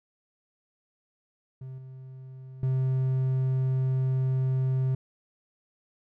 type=tone with level steps; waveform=triangle; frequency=130.81 Hz; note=C3; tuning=in tune; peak=-35 / -39 / -21 dBFS; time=1.61-4.95 s; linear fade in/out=5 ms; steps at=1.78 / 2.63 s; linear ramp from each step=2 ms; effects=none